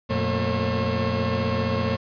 30% pulse tone cluster, 90.6 / 119.1 / 222.9 / 538 Hz, F#2 / A#2 / A3 / C5, -36 / +38 / +23 / +48 cents, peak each -25 dBFS, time 0.09-1.97 s, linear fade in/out 20 ms, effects resampled to 11025 Hz + 9-bit

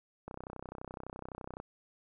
click train, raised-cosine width 1 ms, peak -28 dBFS, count 43, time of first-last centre 0.28-1.601 s, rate 31.8 Hz, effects none

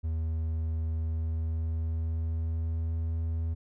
triangle tone with pitch glide, 80.3 to 81.66 Hz, E2 to E2, -45 to -16 cents, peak -26 dBFS, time 0.03-3.55 s, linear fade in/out 20 ms, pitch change +29 cents, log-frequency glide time 0.84-3.09 s, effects none

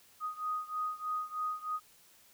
sine beating tone pair, 1244.5 / 1247.7 Hz, D#6 / D#6, 0 / +4 cents, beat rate 3.2 Hz, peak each -36 / -38 dBFS, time 0.2-1.8 s, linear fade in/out 50 ms, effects white hiss -62 dBFS RMS until 2.33 s

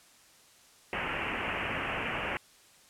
white low-pass noise, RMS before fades -34 dBFS, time 0.93-2.37 s, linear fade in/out 0 ms, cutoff 2900 Hz, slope 96 dB/octave, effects white hiss -59 dBFS RMS until 2.89 s + low-pass 10000 Hz 12 dB/octave

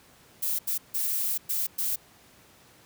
violet noise bursts at uneven times, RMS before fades -28 dBFS, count 5, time 0.42-0.59 / 0.67-0.78 / 0.94-1.38 / 1.49-1.67 / 1.78-1.96 s, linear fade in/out 10 ms, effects pink hiss -56 dBFS RMS until 2.85 s + high-pass 80 Hz 12 dB/octave

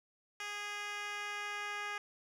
10% pulse tone with band-pass filter sweep, 412.3 Hz, G#4, 13 cents flat, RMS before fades -41 dBFS, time 0.4-1.98 s, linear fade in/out 2 ms, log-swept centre 3200 to 1900 Hz, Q 0.76, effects none

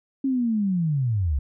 sine linear sweep, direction down, 274.6 to 63 Hz, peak -20 dBFS, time 0.24-1.39 s, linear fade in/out 5 ms, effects none

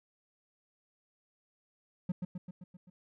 triangle tone with echo, 180.1 Hz, F#3, 46 cents flat, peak -27 dBFS, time 2.09-2.12 s, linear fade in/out 5 ms, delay 130 ms, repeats 6, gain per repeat -4 dB, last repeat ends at 2.9 s, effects none

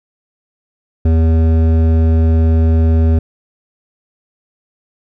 triangle tone with hard clipping, 81 Hz, E2, 30 cents flat, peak -10 dBFS, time 1.05-3.19 s, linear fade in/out 5 ms, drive 16 dB, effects none

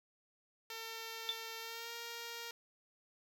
5% pulse tone with pitch glide, 452 to 466.9 Hz, A4 to A#4, +47 to +3 cents, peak -32 dBFS, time 0.7-2.51 s, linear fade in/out 2 ms, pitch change +56 cents, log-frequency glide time 1.59-1.93 s
sine tone with exponential decay, 3529 Hz, A7, 4 cents sharp, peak -29 dBFS, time 1.29-1.39 s, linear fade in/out 0 ms, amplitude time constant 20 ms
effects none

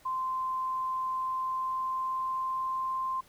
sine tone with pitch glide, 1039 to 1046.8 Hz, C6 to C6, -12 to 0 cents, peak -29 dBFS, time 0.05-3.21 s, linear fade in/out 10 ms, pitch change +12 cents, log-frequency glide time 1.02-2.93 s, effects pink hiss -60 dBFS RMS until 3.28 s

